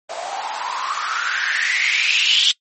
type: noise with band-pass filter sweep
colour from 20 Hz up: blue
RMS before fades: -20 dBFS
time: 0.09-2.52 s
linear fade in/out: 10 ms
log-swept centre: 650 to 3400 Hz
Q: 8
effects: noise-tail reverb RT60 0.1 s tail -22 dB re dry + MP3 32 kbps